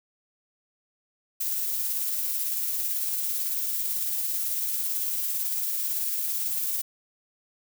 violet noise with tremolo, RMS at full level -27 dBFS, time 1.4-6.82 s, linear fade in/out 10 ms, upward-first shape triangle, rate 18 Hz, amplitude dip 30%, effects none

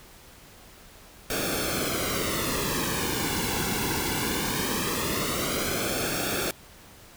pink noise with flanger, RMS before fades -28 dBFS, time 1.3-6.51 s, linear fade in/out 2 ms, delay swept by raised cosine 1 to 1.63 ms, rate 0.2 Hz, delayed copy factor -0.75, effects pink hiss -50 dBFS RMS until 7.16 s

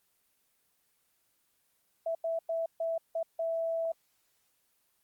sine tone bursts at uneven times, 659 Hz, E5, 1 cent flat, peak -29 dBFS, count 6, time 2.06-2.15 / 2.24-2.39 / 2.49-2.66 / 2.8-2.98 / 3.15-3.23 / 3.39-3.92 s, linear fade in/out 5 ms, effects white hiss -73 dBFS RMS until 5.03 s + Opus 24 kbps

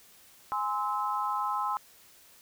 sine chord, Ab augmented, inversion none, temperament just, 830.6 / 1038.3 / 1297.8 Hz, Ab5 / C6 / E6, 0 / -14 / -27 cents, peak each -33 / -31 / -33 dBFS, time 0.52-1.77 s, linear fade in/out 0 ms, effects white hiss -57 dBFS RMS until 2.41 s

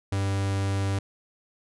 45% pulse tone, 98.2 Hz, G2, 4 cents sharp, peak -24 dBFS, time 0.12-0.99 s, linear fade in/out 5 ms, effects resampled to 24000 Hz

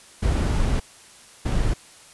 brown noise bursts at uneven times, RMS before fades -21 dBFS, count 2, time 0.22-0.8 / 1.45-1.74 s, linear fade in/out 10 ms, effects white hiss -48 dBFS RMS until 2.13 s + resampled to 24000 Hz

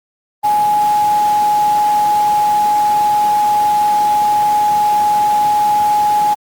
sine tone in noise, 837 Hz, G#5, 13 cents sharp, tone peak -10 dBFS, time 0.43-6.35 s, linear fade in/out 20 ms, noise pink, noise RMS -28 dBFS, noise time 0.43-6.35 s, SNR +15 dB, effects high-pass 150 Hz 12 dB/octave + Opus 32 kbps

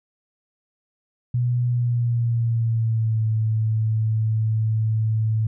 sine tone with pitch glide, 122.1 to 110.04 Hz, B2 to A2, -19 to +1 cents, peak -18 dBFS, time 1.34-5.47 s, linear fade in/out 5 ms, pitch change -180 cents, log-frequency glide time 1.67-3.25 s, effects none

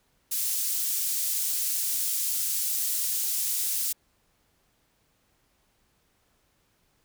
pink high-pass noise, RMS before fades -28 dBFS, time 0.31-3.93 s, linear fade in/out 10 ms, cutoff 8000 Hz, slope 12 dB/octave, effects pink hiss -69 dBFS RMS until 7.04 s

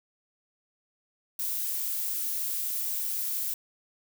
violet noise, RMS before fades -31 dBFS, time 1.39-3.54 s, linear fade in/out 5 ms, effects none

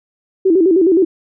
sine tone with vibrato, 353.3 Hz, F4, 20 cents sharp, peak -8 dBFS, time 0.45-1.05 s, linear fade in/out 10 ms, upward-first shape square, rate 9.6 Hz, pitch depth 130 cents each way, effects none

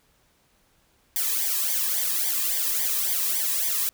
blue noise with flanger, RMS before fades -25 dBFS, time 1.16-3.89 s, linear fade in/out 0 ms, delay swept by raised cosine 0.73 to 1.43 ms, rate 3.6 Hz, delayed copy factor -0.85, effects pink hiss -64 dBFS RMS until 3.93 s

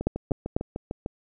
two click trains, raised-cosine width 2 ms, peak -9 / -17 dBFS, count 3 / 8, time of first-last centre 0.07-0.565 / 0.01-1.061 s, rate 4.04 / 6.66 Hz, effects none

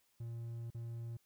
triangle tone with dropouts, 116.5 Hz, A#2, 1 cent flat, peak -39 dBFS, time 0.2-1.17 s, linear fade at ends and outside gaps 5 ms, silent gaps 0.704-0.746 s, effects white hiss -75 dBFS RMS until 1.25 s

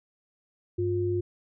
sine tone pair together, 99.4 / 354.2 Hz, G2 / F4, +25 / +24 cents, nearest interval octave + minor seventh, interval 2199 cents, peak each -29 / -26 dBFS, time 0.78-1.21 s, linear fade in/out 10 ms, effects none

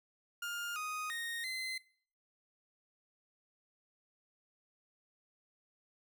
30% pulse tone with pitch steps, 1410 / 1246 / 1858 / 2057 Hz, F6 / D#6 / A#6 / C7, +16 / +2 / -6 / -30 cents, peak -35 dBFS, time 0.42-1.78 s, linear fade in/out 5 ms, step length 340 ms, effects noise-tail reverb RT60 0.5 s tail -20 dB re dry

